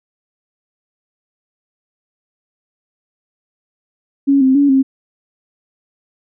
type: tone with pitch steps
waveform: sine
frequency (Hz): 277.6 / 262.7 / 283.7 / 267.5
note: C#4 / C4 / C#4 / C4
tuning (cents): +3 / +7 / +40 / +38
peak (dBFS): -8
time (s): 4.27-4.83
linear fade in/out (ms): 20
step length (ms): 140
effects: none